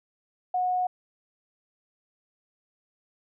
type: tone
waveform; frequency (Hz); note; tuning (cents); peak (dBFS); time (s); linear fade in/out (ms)
sine; 730; F#5; -24; -23; 0.54-0.87; 5
effects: none